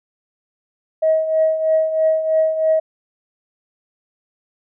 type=tone with tremolo; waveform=sine; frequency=635 Hz; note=D#5; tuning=35 cents sharp; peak=-10 dBFS; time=1.02-2.8 s; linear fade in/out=10 ms; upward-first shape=triangle; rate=3.1 Hz; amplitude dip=70%; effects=tanh soft clip ceiling -7 dBFS